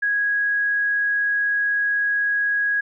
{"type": "tone", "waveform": "sine", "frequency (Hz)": 1656, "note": "G#6", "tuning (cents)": -5, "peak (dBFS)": -18, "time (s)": [0.02, 2.81], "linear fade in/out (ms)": 10, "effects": []}